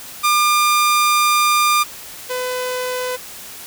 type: tone pair in turn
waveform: sawtooth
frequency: 1200 / 503.1 Hz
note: D6 / B4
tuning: +37 / +32 cents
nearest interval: octave + minor third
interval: 1505 cents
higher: first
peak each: -9 / -17 dBFS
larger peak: first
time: 0.23-1.84 / 2.29-3.17 s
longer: first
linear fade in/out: 20 ms
effects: white hiss -35 dBFS RMS until 3.66 s